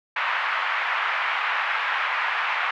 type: band-pass noise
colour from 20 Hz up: pink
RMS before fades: -25 dBFS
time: 0.16-2.71 s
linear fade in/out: 5 ms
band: 960 to 2500 Hz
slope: 24 dB/octave
effects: none